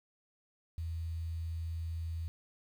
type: tone with quantisation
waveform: sine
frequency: 82.41 Hz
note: E2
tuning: in tune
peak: -35 dBFS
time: 0.78-2.28 s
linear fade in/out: 0 ms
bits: 10
effects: none

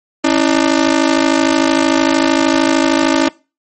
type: ring-modulated tone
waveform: sawtooth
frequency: 299.4 Hz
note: D4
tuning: 33 cents sharp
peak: -3 dBFS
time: 0.24-3.29 s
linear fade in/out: 5 ms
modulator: 26.6 Hz
effects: noise-tail reverb RT60 0.3 s tail -22 dB re dry + MP3 32 kbps

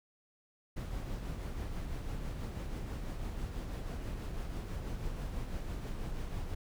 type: noise with tremolo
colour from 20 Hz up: brown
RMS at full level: -37 dBFS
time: 0.76-6.55 s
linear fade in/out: 10 ms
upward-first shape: triangle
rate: 6.1 Hz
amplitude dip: 40%
effects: none

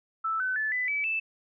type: tone with pitch steps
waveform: sine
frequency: 1318.5 / 1514.6 / 1739.8 / 1998.5 / 2296 / 2637 Hz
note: E6 / F#6 / A6 / B6 / D7 / E7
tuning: 0 / +40 / -20 / +20 / -40 / 0 cents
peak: -26 dBFS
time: 0.24-1.2 s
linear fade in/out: 10 ms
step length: 160 ms
effects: none

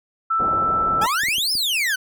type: tone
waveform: sine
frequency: 1325 Hz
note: E6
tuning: 9 cents sharp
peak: -17 dBFS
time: 0.3-1.06 s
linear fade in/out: 10 ms
type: low-pass noise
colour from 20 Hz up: white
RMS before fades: -30 dBFS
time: 0.39-1.07 s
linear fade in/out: 10 ms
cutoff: 820 Hz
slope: 24 dB/octave
type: clicks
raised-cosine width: 3 ms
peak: -26 dBFS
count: 9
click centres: 0.645 / 0.691 / 0.909 / 0.947 / 1.036 / 1.235 / 1.285 / 1.383 / 1.553 s
type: exponential two-way sweep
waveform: 40% pulse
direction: up then down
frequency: 784 to 5350 to 1471 Hz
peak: -18 dBFS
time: 1.01-1.96 s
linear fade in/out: 10 ms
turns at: 1.52 s
effects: none

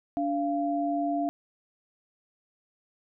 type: tone pair together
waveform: sine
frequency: 289.6 / 689.5 Hz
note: D4 / F5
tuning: -24 / -22 cents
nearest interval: octave + minor third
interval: 1502 cents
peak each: -28 dBFS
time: 0.17-1.29 s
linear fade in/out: 0 ms
effects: none

